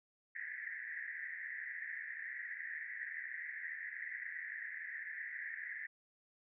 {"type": "band-pass noise", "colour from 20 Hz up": "white", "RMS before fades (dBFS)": -45, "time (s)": [0.35, 5.87], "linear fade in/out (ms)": 10, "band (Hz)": [1700, 2000], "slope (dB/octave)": 96, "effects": []}